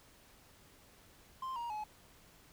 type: tone with pitch steps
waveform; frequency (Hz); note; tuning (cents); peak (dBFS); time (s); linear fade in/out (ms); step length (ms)
triangle; 1046.5 / 943.2 / 850; C6 / A#5 / G#5; 0 / +20 / +40; -36; 1.42-1.84; 5; 140
effects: pink hiss -62 dBFS RMS until 2.52 s